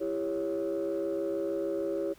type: chord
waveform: sine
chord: C# diminished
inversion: first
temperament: just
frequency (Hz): 332.6 / 399.1 / 554.4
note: E4 / G4 / C#5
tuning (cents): +16 / +31 / 0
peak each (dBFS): -32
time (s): 0-2.14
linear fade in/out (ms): 20
effects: tanh soft clip ceiling -24 dBFS + pink hiss -59 dBFS RMS until 2.18 s